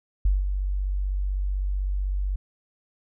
sine tone with ADSR envelope, 47.94 Hz, G1, 38 cents flat, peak -16 dBFS, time 0.25-2.36 s, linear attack 5 ms, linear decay 180 ms, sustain -7 dB, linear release 5 ms, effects none

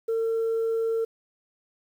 sine tone, 452.9 Hz, A#4, 50 cents flat, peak -21 dBFS, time 0.08-1.05 s, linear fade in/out 10 ms, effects tanh soft clip ceiling -21 dBFS + 9-bit

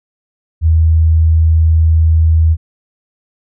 sine tone, 80.5 Hz, E2, 41 cents flat, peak -6 dBFS, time 0.61-2.57 s, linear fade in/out 50 ms, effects none

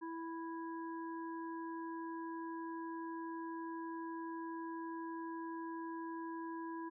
harmonic tone, 329.6 Hz, E4, in tune, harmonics 1 / 3 / 5, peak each -43 / -46 / -55 dBFS, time 0.01-6.9 s, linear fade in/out 20 ms, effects none

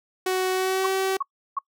sawtooth tone with pitch glide, 372.6 to 382.6 Hz, F#4 to G4, +12 to -42 cents, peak -18 dBFS, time 0.26-1.17 s, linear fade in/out 5 ms, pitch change +46 cents, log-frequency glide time 0.52-0.89 s
sine tone bursts, 1108.7 Hz, C#6, in tune, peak -22 dBFS, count 3, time 0.84-1.589 s, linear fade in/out 5 ms, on 23 ms, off 340 ms
effects noise-tail reverb RT60 0.1 s tail -25 dB re dry

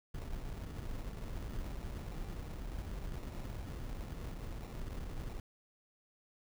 brown noise with sample-and-hold, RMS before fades -42 dBFS, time 0.14-5.4 s, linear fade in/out 5 ms, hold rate 1575 Hz, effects none

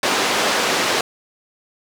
pink band-pass noise, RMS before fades -19 dBFS, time 0.03-1.01 s, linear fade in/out 2 ms, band 380 to 6100 Hz, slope 12 dB/octave, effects none

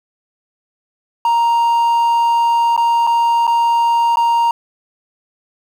triangle tone with dropouts, 934 Hz, A#5, 3 cents sharp, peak -9 dBFS, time 1.25-4.51 s, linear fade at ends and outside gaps 2 ms, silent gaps 2.765-2.776 / 3.068-3.072 / 3.469-3.476 / 4.158-4.17 s, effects 7-bit

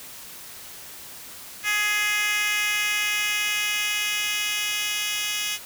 10% pulse tone with high-pass filter sweep, 418 Hz, G#4, 11 cents sharp, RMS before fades -25 dBFS, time 1.63-5.59 s, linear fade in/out 50 ms, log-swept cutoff 2000 to 3300 Hz, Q 1.8, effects white hiss -41 dBFS RMS until 5.65 s

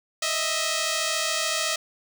5% pulse tone pair together, 622.3 / 656.1 Hz, D#5 / E5, 0 / -8 cents, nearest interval minor second, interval 92 cents, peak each -15 / -16 dBFS, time 0.22-1.76 s, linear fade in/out 5 ms, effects none

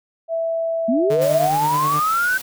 sine tone with pitch glide, 659.3 to 647.6 Hz, E5 to E5, 0 to -31 cents, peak -19 dBFS, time 0.28-1.51 s, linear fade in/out 50 ms, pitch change -31 cents, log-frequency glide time 1.02-1.11 s
sine linear sweep, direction up, 220 to 1549 Hz, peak -16 dBFS, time 0.88-2.38 s, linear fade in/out 10 ms
sawtooth tone with tremolo, 149.9 Hz, D3, 36 cents sharp, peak -19 dBFS, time 1.1-2 s, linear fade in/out 5 ms, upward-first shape triangle, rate 9.6 Hz, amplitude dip 60%
white noise, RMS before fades -32 dBFS, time 1.21-2.42 s, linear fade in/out 10 ms
effects none

